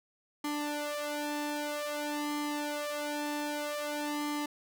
sawtooth tone with flanger, 295.1 Hz, D4, 8 cents sharp, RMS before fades -35 dBFS, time 0.44-4.46 s, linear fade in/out 5 ms, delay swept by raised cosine 0.96 to 2.26 ms, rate 0.52 Hz, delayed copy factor +1, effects none

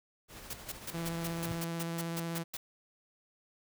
pink noise with tremolo, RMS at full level -47 dBFS, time 0.28-1.62 s, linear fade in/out 50 ms, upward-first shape sine, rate 13 Hz, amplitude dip 35%
white noise bursts, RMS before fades -39 dBFS, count 12, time 0.5-2.57 s, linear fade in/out 5 ms, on 35 ms, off 150 ms
sawtooth tone with vibrato, 167.3 Hz, E3, 26 cents sharp, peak -31 dBFS, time 0.93-2.44 s, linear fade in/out 20 ms, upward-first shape square, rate 16 Hz, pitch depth 9 cents each way
sine tone with exponential growth, 113.1 Hz, A2, 48 cents sharp, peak -30 dBFS, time 1.43-1.52 s, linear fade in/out 0 ms, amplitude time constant 19 ms
effects none

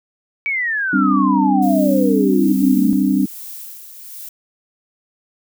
sine exponential sweep, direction down, 2305 to 206.8 Hz, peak -17 dBFS, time 0.46-2.93 s, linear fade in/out 0 ms
sine chord, G suspended fourth, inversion none, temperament equal, 196 / 261.6 / 293.7 Hz, G3 / C4 / D4, 0 / 0 / 0 cents, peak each -17 dBFS, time 0.93-3.26 s, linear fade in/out 5 ms
violet noise with tremolo, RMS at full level -32 dBFS, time 1.62-4.29 s, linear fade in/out 5 ms, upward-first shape sine, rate 1.2 Hz, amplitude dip 50%
effects none

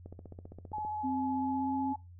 click train, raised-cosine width 2 ms, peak -33 dBFS, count 13, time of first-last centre 0.06-0.849 s, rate 15.2 Hz
sine tone with vibrato, 850 Hz, G#5, 40 cents sharp, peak -34 dBFS, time 0.73-1.96 s, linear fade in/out 5 ms, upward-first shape sine, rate 16 Hz, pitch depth 16 cents each way
sine tone with pitch glide, 261.6 to 266 Hz, C4 to C4, 0 to +29 cents, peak -31 dBFS, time 1.03-1.94 s, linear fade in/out 20 ms, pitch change +29 cents, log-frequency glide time 1.38-1.77 s
effects noise-tail reverb RT60 0.2 s tail -18 dB re dry + added 88 Hz sine -49 dBFS peak until 2.19 s

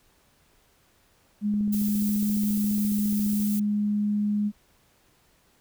sine tone, 207.7 Hz, G#3, in tune, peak -22 dBFS, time 1.41-4.52 s, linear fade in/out 50 ms
click train, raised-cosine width 3 ms, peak -29 dBFS, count 28, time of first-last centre 1.54-3.402 s, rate 14.5 Hz
violet noise, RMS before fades -35 dBFS, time 1.72-3.6 s, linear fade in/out 10 ms
effects pink hiss -63 dBFS RMS until 5.6 s

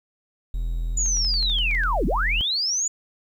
triangle tone, 41.61 Hz, E1, 17 cents sharp, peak -21 dBFS, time 0.54-2.41 s, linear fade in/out 0 ms
sine linear two-way sweep, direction down then up, 7030 to 141.8 to 7030 Hz, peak -21 dBFS, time 0.97-2.88 s, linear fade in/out 5 ms, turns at 2.06 s
clicks, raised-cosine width 0.2 ms, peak -24 dBFS, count 10, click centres 1.061 / 1.171 / 1.248 / 1.34 / 1.427 / 1.498 / 1.586 / 1.712 / 1.75 / 1.836 s
effects 9-bit

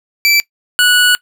25% pulse tone pair in turn, 2326 / 1470.8 Hz, D7 / F#6, -17 / -11 cents, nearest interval minor sixth, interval 794 cents, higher first, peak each -4 dBFS, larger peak neither, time 0.25-0.4 / 0.79-1.15 s, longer second, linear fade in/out 0 ms, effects noise-tail reverb RT60 0.1 s tail -20 dB re dry

